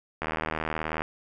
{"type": "click train", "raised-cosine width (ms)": 0.5, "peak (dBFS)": -14, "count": 64, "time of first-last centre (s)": [0.22, 1.019], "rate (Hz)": 78.8, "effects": []}